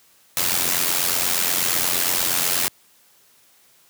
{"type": "noise with amplitude modulation", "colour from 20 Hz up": "white", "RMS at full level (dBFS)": -18, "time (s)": [0.37, 2.68], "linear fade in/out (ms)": 0, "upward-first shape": "sine", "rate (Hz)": 88.4, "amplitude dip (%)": 70, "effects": ["white hiss -56 dBFS RMS until 3.89 s", "high-pass 80 Hz 12 dB/octave"]}